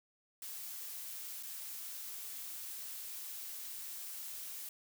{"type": "noise with dropouts", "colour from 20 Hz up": "blue", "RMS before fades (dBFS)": -45, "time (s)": [0.42, 4.69], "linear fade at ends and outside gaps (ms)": 2, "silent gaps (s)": [1.428, 1.432], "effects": []}